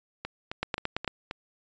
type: two click trains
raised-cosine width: 0.3 ms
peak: -18 / -12 dBFS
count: 5 / 5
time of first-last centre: 0.25-1.311 / 0.63-1.077 s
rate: 3.77 / 8.94 Hz
effects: resampled to 16000 Hz